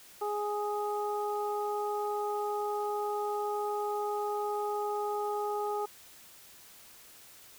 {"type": "harmonic tone", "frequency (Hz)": 415.3, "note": "G#4", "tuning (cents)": 0, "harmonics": [1, 2, 3], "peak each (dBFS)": [-33, -34, -39], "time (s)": [0.21, 5.86], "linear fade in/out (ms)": 10, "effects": ["white hiss -54 dBFS RMS until 7.58 s"]}